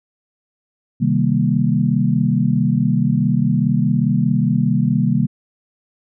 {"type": "chord", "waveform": "sine", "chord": "C minor seventh", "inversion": "none", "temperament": "equal", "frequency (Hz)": [130.81, 155.56, 196, 233.1], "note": ["C3", "Eb3", "G3", "Bb3"], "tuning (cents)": [0, 0, 0, 0], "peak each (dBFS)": -19, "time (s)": [1, 5.27], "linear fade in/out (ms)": 20, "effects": []}